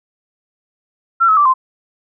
sine tone with pitch steps, 1357 / 1286 / 1168 / 1041 Hz, E6 / E6 / D6 / C6, +50 / -43 / -10 / -9 cents, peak -8 dBFS, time 1.2-1.54 s, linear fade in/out 20 ms, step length 85 ms, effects none

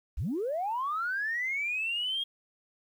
sine linear sweep, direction up, 38.28 to 3273 Hz, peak -28 dBFS, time 0.17-2.24 s, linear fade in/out 10 ms, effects tanh soft clip ceiling -24 dBFS + 10-bit

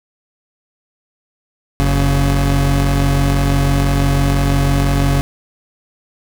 30% pulse tone pair together, 46 / 140 Hz, F#1 / C#3, -9 / +18 cents, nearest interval octave + perfect fifth, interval 1927 cents, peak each -12 dBFS, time 1.8-5.21 s, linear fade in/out 0 ms, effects none

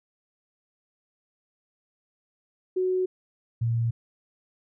sine tone pair in turn, 370 / 116.01 Hz, F#4 / A#2, 0 / -8 cents, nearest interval octave + minor sixth, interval 2008 cents, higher first, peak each -22 dBFS, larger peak neither, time 2.76-3.06 / 3.61-3.91 s, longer neither, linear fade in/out 10 ms, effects none

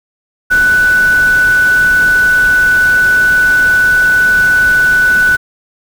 sine tone in noise, 1489 Hz, F#6, 11 cents sharp, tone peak -6 dBFS, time 0.5-5.37 s, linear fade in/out 20 ms, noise pink, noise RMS -24 dBFS, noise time 0.5-5.37 s, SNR +15 dB, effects none

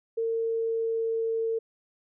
sine tone with pitch glide, 454.8 to 451.7 Hz, A#4 to A4, -43 to +45 cents, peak -25 dBFS, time 0.17-1.59 s, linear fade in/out 10 ms, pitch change -12 cents, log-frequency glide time 0.38-1.43 s, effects none

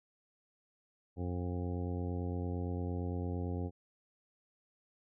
harmonic tone, 88.8 Hz, F2, 29 cents sharp, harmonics 1 / 2 / 3 / 4 / 5 / 6 / 8 / 9, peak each -36 / -42 / -42 / -46 / -46 / -50 / -53 / -53 dBFS, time 1.16-3.71 s, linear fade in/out 50 ms, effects none

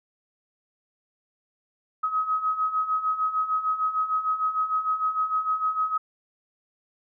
sine beating tone pair, 1266 / 1272.6 Hz, D#6 / D#6, +30 / +39 cents, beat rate 6.6 Hz, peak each -29 / -24 dBFS, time 2.03-5.98 s, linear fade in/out 10 ms, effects none

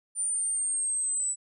sine linear sweep, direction down, 9180 to 7902 Hz, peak -26 dBFS, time 0.15-1.36 s, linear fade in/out 50 ms, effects none

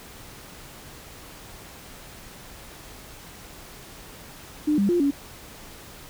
sine tone with pitch steps, 300.7 / 200 / 350 / 282 Hz, D4 / G3 / F4 / C#4, +41 / +35 / +4 / +30 cents, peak -18 dBFS, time 4.67-5.11 s, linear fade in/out 10 ms, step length 110 ms, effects pink hiss -44 dBFS RMS until 6.09 s

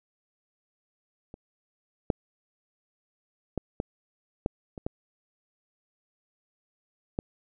clicks, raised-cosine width 2 ms, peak -29 / -9 / -15 / -15 / -12 / -25 / -16 / -15 dBFS, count 8, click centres 1.341 / 2.102 / 3.577 / 3.801 / 4.461 / 4.778 / 4.865 / 7.189 s, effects none

